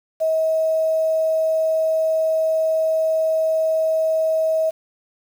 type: tone with quantisation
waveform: sine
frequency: 639 Hz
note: D#5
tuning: 46 cents sharp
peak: -16 dBFS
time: 0.2-4.71 s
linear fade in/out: 20 ms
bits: 7
effects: none